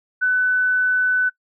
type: tone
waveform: sine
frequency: 1500 Hz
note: F#6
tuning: 23 cents sharp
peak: -15 dBFS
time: 0.21-1.3 s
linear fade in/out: 20 ms
effects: noise-tail reverb RT60 0.1 s tail -24 dB re dry